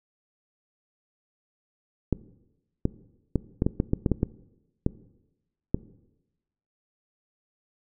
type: clicks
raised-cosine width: 3 ms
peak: -9 dBFS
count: 12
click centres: 2.127 / 2.854 / 3.357 / 3.621 / 3.665 / 3.801 / 3.934 / 4.062 / 4.117 / 4.231 / 4.864 / 5.745 s
effects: noise-tail reverb RT60 1.0 s tail -19 dB re dry